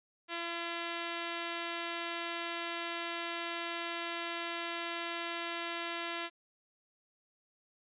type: tone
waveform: 5% pulse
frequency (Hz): 339.3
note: F4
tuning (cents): -50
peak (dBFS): -24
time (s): 0.28-6.3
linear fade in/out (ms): 50
effects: resampled to 8000 Hz